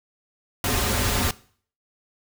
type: noise with comb filter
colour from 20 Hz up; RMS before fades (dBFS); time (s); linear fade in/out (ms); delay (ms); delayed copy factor
pink; -23; 0.64-1.31; 2; 6.2; -0.7
effects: noise-tail reverb RT60 0.5 s tail -20 dB re dry